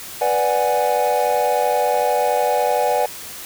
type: chord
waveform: triangle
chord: G# half-diminished seventh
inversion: first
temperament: equal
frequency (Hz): 493.9 / 587.3 / 740 / 830.6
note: B4 / D5 / F#5 / G#5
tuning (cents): 0 / 0 / 0 / 0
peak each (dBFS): -19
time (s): 0.21-3.06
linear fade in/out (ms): 5
effects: tanh soft clip ceiling -4 dBFS + white hiss -34 dBFS RMS until 3.45 s